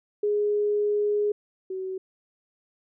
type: tone pair in turn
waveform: sine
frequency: 415.3 / 377 Hz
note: G#4 / F#4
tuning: 0 / +32 cents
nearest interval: major second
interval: 168 cents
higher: first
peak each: -21 / -29 dBFS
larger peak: first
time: 0.23-1.32 / 1.7-1.98 s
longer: first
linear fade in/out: 5 ms
effects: none

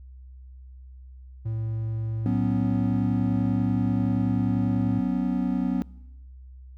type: tone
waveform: triangle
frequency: 111.3 Hz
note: A2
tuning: 20 cents sharp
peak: -24 dBFS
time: 1.45-5 s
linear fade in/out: 10 ms
type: chord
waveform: triangle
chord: F# suspended fourth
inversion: none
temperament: equal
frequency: 185 / 246.9 / 277.2 Hz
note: F#3 / B3 / C#4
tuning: 0 / 0 / 0 cents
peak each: -25 / -24 / -27 dBFS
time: 2.26-5.82 s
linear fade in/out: 0 ms
effects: noise-tail reverb RT60 1.0 s tail -24 dB re dry + added 64 Hz sine -42 dBFS peak until 6.77 s

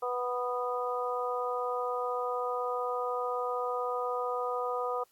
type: harmonic tone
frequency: 246.9 Hz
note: B3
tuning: in tune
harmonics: 2 / 3 / 4 / 5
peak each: -33 / -37 / -38 / -35 dBFS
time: 0.02-5.04 s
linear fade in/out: 10 ms
effects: white hiss -69 dBFS RMS until 5.11 s + AAC 64 kbps

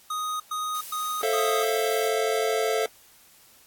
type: tone bursts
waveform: square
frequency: 1246 Hz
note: D#6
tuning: 2 cents sharp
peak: -28 dBFS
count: 4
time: 0.1-1.63 s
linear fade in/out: 5 ms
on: 300 ms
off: 110 ms
type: noise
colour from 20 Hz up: blue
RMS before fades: -39 dBFS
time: 0.74-2.09 s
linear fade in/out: 10 ms
type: chord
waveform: square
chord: F major seventh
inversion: first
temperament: equal with one note detuned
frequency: 440 / 532.4 / 659.3 / 698.5 Hz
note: A4 / C5 / E5 / F5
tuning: 0 / +30 / 0 / 0 cents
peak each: -26 / -31 / -31 / -31 dBFS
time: 1.23-2.86 s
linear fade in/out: 2 ms
effects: white hiss -55 dBFS RMS until 3.66 s + AAC 64 kbps

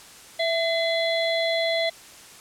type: harmonic tone with a mistuned harmonic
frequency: 680 Hz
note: F5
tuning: 46 cents flat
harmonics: 1 / 3 / 5 / 6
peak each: -23 / -28 / -30 / -31 dBFS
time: 0.39-1.9 s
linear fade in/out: 10 ms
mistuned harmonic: 1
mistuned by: -49 cents
effects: white hiss -46 dBFS RMS until 2.4 s + low-pass 10000 Hz 12 dB/octave

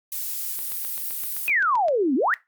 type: noise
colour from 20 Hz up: violet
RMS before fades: -29 dBFS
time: 0.12-1.48 s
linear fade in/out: 2 ms
type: click train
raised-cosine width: 0.2 ms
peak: -22 dBFS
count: 11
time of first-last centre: 0.59-1.884 s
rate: 7.73 Hz
type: exponential two-way sweep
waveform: sine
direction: down then up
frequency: 2559 to 244.4 to 1987 Hz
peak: -18 dBFS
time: 1.48-2.34 s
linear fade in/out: 0 ms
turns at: 2.15 s
effects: noise-tail reverb RT60 0.2 s tail -17 dB re dry + Opus 48 kbps

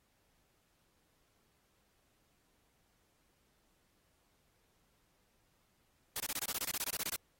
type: noise bursts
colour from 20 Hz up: white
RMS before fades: -37 dBFS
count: 16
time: 6.16-7.161 s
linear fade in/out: 2 ms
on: 41 ms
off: 23 ms
effects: pink hiss -75 dBFS RMS until 7.39 s + AAC 48 kbps

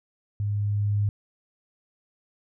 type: tone with level ramp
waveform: sine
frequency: 102.9 Hz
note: G#2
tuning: 16 cents flat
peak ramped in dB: -24 to -20 dBFS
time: 0.4-1.09 s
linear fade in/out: 0 ms
effects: none

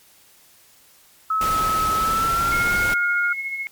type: tone with pitch glide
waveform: sine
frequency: 1293 to 1418.2 Hz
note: E6 to F6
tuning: -34 to +26 cents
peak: -18 dBFS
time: 1.3-3.33 s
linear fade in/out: 5 ms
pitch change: +160 cents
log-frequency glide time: 1.98-2.74 s
type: noise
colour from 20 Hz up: pink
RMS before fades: -28 dBFS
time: 1.41-2.94 s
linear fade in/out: 2 ms
type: tone with tremolo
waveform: sine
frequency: 2174 Hz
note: C#7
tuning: 34 cents flat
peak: -23 dBFS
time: 2.52-3.67 s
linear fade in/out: 0 ms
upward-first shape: sine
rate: 14 Hz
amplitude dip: 45%
effects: white hiss -53 dBFS RMS until 3.71 s + MP3 96 kbps

